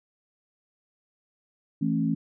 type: chord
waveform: sine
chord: A major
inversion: second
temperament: equal with one note detuned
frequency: 164.81 / 220 / 272.6 Hz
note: E3 / A3 / C#4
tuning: 0 / 0 / -29 cents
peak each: -27 dBFS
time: 1.81-2.15 s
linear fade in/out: 10 ms
effects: none